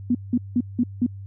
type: tone bursts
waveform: sine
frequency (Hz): 242.9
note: B3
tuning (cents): -29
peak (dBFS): -16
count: 5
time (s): 0.1-1.065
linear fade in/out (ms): 5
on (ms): 49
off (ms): 180
effects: added 98 Hz sine -34 dBFS peak until 1.26 s